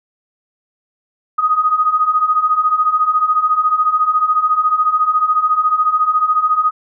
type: beating tone pair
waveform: sine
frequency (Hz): 1239 / 1253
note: D#6 / D#6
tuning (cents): -8 / +12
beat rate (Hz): 14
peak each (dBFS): -17 / -13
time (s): 1.38-6.71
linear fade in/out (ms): 10
effects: none